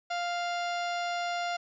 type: harmonic tone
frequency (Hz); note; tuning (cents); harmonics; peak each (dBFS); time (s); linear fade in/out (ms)
698.5; F5; 0; 1 / 2 / 3 / 4 / 5 / 6 / 7 / 8 / 10; -31 / -37 / -41 / -43 / -45 / -47 / -48 / -49 / -51; 0.1-1.57; 10
effects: none